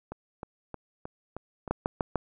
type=two click trains; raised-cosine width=1 ms; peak=-12 / -23 dBFS; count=4 / 6; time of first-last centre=1.71-2.157 / 0.12-1.678 s; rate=6.71 / 3.21 Hz; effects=none